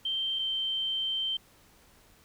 sine tone pair in turn, 3136 / 3120 Hz, G7 / G7, 0 / -9 cents, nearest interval unison, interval 9 cents, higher first, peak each -28 dBFS, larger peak neither, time 0.05-0.39 / 0.39-1.37 s, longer second, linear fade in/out 5 ms, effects pink hiss -60 dBFS RMS until 2.24 s

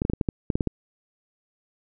clicks, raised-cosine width 3 ms, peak -10 dBFS, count 10, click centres 0.019 / 0.051 / 0.099 / 0.135 / 0.212 / 0.288 / 0.502 / 0.555 / 0.608 / 0.673 s, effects none

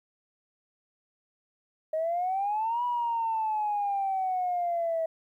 sine exponential two-way sweep, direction up then down, 622.3 to 980 to 646 Hz, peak -25 dBFS, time 1.93-5.06 s, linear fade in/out 5 ms, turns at 2.84 s, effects tanh soft clip ceiling -21 dBFS + 11-bit

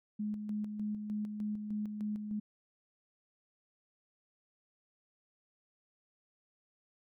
sine tone with tremolo, 210.5 Hz, G#3, 24 cents sharp, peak -33 dBFS, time 0.19-2.4 s, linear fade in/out 10 ms, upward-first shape square, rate 3.3 Hz, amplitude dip 45%, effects none

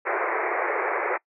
pink band-pass noise, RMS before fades -26 dBFS, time 0.05-1.18 s, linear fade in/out 20 ms, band 350 to 2300 Hz, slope 96 dB/octave, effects noise-tail reverb RT60 0.1 s tail -23 dB re dry

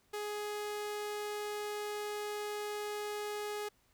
sawtooth tone, 417.3 Hz, G#4, 8 cents sharp, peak -33 dBFS, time 0.13-3.69 s, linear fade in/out 10 ms, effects pink hiss -71 dBFS RMS until 3.93 s

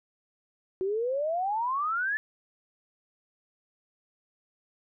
sine exponential sweep, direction up, 367.1 to 1764 Hz, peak -26 dBFS, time 0.81-2.17 s, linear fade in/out 0 ms, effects none

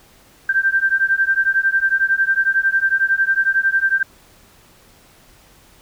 sine beating tone pair, 1568 / 1579 Hz, G6 / G6, 0 / +12 cents, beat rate 11 Hz, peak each -17 dBFS, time 0.49-4.03 s, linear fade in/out 5 ms, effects pink hiss -50 dBFS RMS until 5.81 s

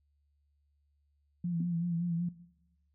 sine tone with vibrato, 171.2 Hz, F3, 34 cents flat, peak -30 dBFS, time 1.44-2.29 s, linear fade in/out 5 ms, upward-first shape sine, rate 5.3 Hz, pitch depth 52 cents each way
sine tone with exponential decay, 246.9 Hz, B3, in tune, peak -34 dBFS, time 1.6-1.71 s, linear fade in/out 5 ms, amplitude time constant 23 ms
effects noise-tail reverb RT60 0.9 s tail -18 dB re dry + added 72 Hz sine -70 dBFS peak until 2.94 s

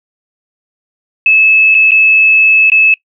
sine tone with dropouts, 2602 Hz, E7, 23 cents flat, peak -4 dBFS, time 1.26-2.94 s, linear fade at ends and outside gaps 2 ms, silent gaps 1.745-1.749 / 1.909-1.917 / 2.7-2.718 s, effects noise-tail reverb RT60 0.1 s tail -22 dB re dry

